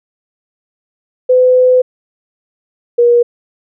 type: tone pair in turn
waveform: sine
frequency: 506 / 477.8 Hz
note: B4 / A#4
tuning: +42 / +43 cents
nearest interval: minor second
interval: 99 cents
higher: first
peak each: -5 dBFS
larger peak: neither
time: 1.29-1.82 / 2.98-3.23 s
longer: first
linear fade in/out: 10 ms
effects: none